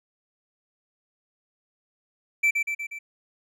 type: tone with echo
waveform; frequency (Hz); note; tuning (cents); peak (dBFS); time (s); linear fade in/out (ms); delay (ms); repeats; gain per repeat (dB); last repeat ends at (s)
triangle; 2330; D7; -14; -16; 2.43-2.51; 10; 120; 4; -4; 2.99
effects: none